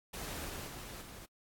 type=noise with level steps; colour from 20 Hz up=pink; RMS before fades=-42 / -44 / -47 / -51 dBFS; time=0.13-1.26 s; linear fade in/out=10 ms; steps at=0.49 / 0.67 / 1.01 s; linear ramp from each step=10 ms; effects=AAC 64 kbps

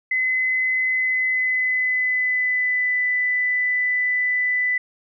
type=tone with pitch glide; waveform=sine; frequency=2032 to 1993.6 Hz; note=B6 to B6; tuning=+49 to +16 cents; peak=-18 dBFS; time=0.11-4.78 s; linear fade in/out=5 ms; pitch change=-33 cents; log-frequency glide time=0.9-3.02 s; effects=none

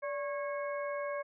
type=harmonic tone with a mistuned harmonic; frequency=547 Hz; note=C#5; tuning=23 cents flat; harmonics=1 / 2 / 3 / 4; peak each=-35 / -41 / -45 / -47 dBFS; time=0.02-1.23 s; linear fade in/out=20 ms; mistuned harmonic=1; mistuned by=+94 cents; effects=none

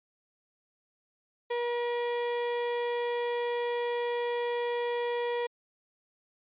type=tone; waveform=35% pulse; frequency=479.1 Hz; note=A#4; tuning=47 cents sharp; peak=-27 dBFS; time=1.5-5.47 s; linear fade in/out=10 ms; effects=resampled to 8000 Hz

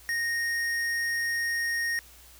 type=tone with hard clipping; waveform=sine; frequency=1859 Hz; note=A#6; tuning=5 cents flat; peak=-28 dBFS; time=0.09-1.99 s; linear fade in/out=0 ms; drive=13 dB; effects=added 60 Hz sine -55 dBFS peak until 2.39 s + white hiss -53 dBFS RMS until 2.39 s

